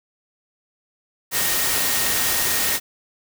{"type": "tone in noise", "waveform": "sine", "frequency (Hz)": 1858, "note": "A#6", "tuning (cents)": -6, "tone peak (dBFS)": -31, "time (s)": [1.31, 2.8], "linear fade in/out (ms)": 50, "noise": "white", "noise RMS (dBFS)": -21, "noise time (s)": [1.31, 2.8], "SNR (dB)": -13, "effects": []}